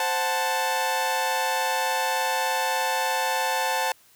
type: chord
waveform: sawtooth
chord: F# diminished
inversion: second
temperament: equal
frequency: 523.3 / 740 / 880 Hz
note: C5 / F#5 / A5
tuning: 0 / 0 / 0 cents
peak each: -26 / -26 / -21 dBFS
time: 0-3.92 s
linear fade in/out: 2 ms
effects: white hiss -57 dBFS RMS until 4.15 s